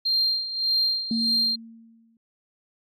sine tone with tremolo, 4186 Hz, C8, in tune, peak -17 dBFS, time 0.05-1.56 s, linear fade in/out 10 ms, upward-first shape sine, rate 1.7 Hz, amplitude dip 75%
sine tone with exponential decay, 227.6 Hz, A#3, 41 cents flat, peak -20 dBFS, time 1.11-2.17 s, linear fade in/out 2 ms, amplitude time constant 230 ms
effects tanh soft clip ceiling -15 dBFS + MP3 64 kbps

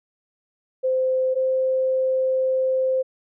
sine tone pair in turn, 518 / 521.3 Hz, C5 / C5, -17 / -6 cents, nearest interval unison, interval 11 cents, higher second, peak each -18 dBFS, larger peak neither, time 0.83-1.35 / 1.35-3.03 s, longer second, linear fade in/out 20 ms, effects none

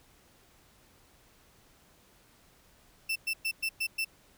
35% pulse tone bursts, 2667 Hz, E7, 20 cents sharp, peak -27 dBFS, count 6, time 3.09-4.048 s, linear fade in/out 10 ms, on 68 ms, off 110 ms, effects pink hiss -62 dBFS RMS until 4.37 s

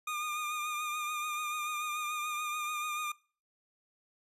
25% pulse tone with vibrato, 1215 Hz, D#6, 42 cents flat, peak -30 dBFS, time 0.07-3.12 s, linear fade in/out 5 ms, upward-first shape triangle, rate 6.9 Hz, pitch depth 37 cents each way, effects noise-tail reverb RT60 0.4 s tail -22 dB re dry + resampled to 32000 Hz

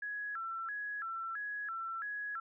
sine tone with vibrato, 1499 Hz, F#6, 22 cents sharp, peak -37 dBFS, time 0.02-2.4 s, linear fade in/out 5 ms, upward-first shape square, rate 1.5 Hz, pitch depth 190 cents each way, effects none

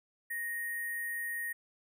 sine tone with sample-and-hold, 1870 Hz, A#6, 5 cents sharp, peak -34 dBFS, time 0.3-1.53 s, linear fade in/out 10 ms, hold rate 11025 Hz, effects none

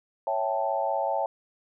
sine chord, A dominant seventh, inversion first, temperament equal, 554.4 / 659.3 / 784 / 880 Hz, C#5 / E5 / G5 / A5, 0 / 0 / 0 / 0 cents, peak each -30 dBFS, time 0.27-1.26 s, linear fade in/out 2 ms, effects none

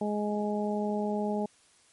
harmonic tone, 208.7 Hz, G#3, 9 cents sharp, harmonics 1 / 2 / 3 / 4, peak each -30 / -33 / -35 / -36 dBFS, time 0.01-1.46 s, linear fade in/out 5 ms, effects white hiss -62 dBFS RMS until 1.92 s + MP3 48 kbps

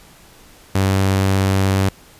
sawtooth tone, 96.5 Hz, G2, 27 cents flat, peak -10 dBFS, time 0.75-1.89 s, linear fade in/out 5 ms, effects pink hiss -46 dBFS RMS until 2.19 s + resampled to 32000 Hz

